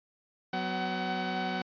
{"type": "tone cluster", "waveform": "sawtooth", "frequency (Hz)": [185.7, 250.2, 754], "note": ["F#3", "B3", "F#5"], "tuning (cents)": [7, 23, 32], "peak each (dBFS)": [-31, -34, -29], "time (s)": [0.53, 1.62], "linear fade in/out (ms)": 5, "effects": ["resampled to 11025 Hz"]}